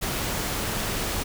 pink noise, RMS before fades -28 dBFS, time 0.01-1.24 s, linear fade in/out 20 ms, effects none

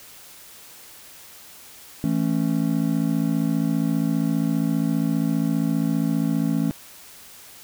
triangle chord, A major, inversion second, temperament just, 165 / 220 / 275 Hz, E3 / A3 / C#4, +2 / 0 / -14 cents, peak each -22 dBFS, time 2.04-6.71 s, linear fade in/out 0 ms, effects white hiss -45 dBFS RMS until 7.63 s

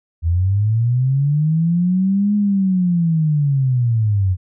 sine linear two-way sweep, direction up then down, 80 to 208.5 to 89.3 Hz, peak -13 dBFS, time 0.22-4.37 s, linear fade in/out 50 ms, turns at 2.35 s, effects none

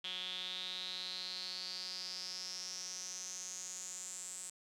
sawtooth tone with band-pass filter sweep, 183.7 Hz, F#3, 12 cents flat, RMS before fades -44 dBFS, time 0.04-4.5 s, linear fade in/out 5 ms, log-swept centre 3300 to 7900 Hz, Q 8.1, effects none

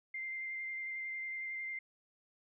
sine tone with vibrato, 2093 Hz, C7, in tune, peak -38 dBFS, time 0.14-1.79 s, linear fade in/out 5 ms, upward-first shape square, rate 11 Hz, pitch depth 10 cents each way, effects none

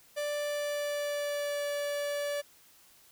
45% pulse tone with pitch glide, 587.3 to 577.9 Hz, D5 to D5, 0 to -28 cents, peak -31 dBFS, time 0.16-2.42 s, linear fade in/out 20 ms, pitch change -28 cents, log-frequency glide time 0.34-1.67 s, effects white hiss -60 dBFS RMS until 3.11 s

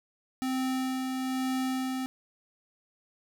square tone with tremolo, 260 Hz, C4, 11 cents flat, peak -28 dBFS, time 0.42-2.06 s, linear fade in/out 0 ms, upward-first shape sine, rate 1.1 Hz, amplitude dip 30%, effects none

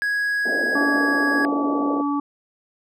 triangle tone, 1661.2 Hz, G#6, in tune, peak -18 dBFS, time 0.02-1.45 s, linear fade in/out 0 ms
white band-pass noise, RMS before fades -28 dBFS, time 0.45-2.02 s, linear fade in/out 10 ms, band 230 to 700 Hz, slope 48 dB/octave
harmonic tone, 286.5 Hz, D4, 43 cents flat, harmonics 1 / 3 / 4, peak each -21 / -30 / -27 dBFS, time 0.75-2.2 s, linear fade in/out 5 ms
effects none

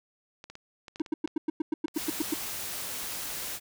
clicks, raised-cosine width 0.2 ms, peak -27 dBFS, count 9, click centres 0.441 / 0.5 / 0.554 / 0.882 / 0.959 / 0.998 / 1.062 / 1.276 / 1.882 s
triangle tone bursts, 312.5 Hz, D#4, 8 cents sharp, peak -22 dBFS, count 12, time 1-2.34 s, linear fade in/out 5 ms, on 20 ms, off 100 ms
white noise, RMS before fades -36 dBFS, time 1.94-3.6 s, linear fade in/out 50 ms
effects none

